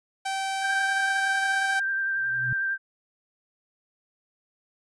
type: tone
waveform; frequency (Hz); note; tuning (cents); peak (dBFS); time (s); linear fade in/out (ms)
sawtooth; 775; G5; -20; -23; 0.25-1.8; 10
type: tone with vibrato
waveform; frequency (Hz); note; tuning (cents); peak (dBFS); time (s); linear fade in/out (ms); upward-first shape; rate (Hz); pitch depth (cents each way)
sine; 1576; G6; +9; -24; 0.61-2.78; 50; sine; 11; 19
type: tone with exponential growth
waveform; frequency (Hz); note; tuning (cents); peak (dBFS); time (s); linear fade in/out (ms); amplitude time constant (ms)
sine; 126.1; B2; +36; -26; 2.14-2.53; 2; 84
effects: resampled to 24000 Hz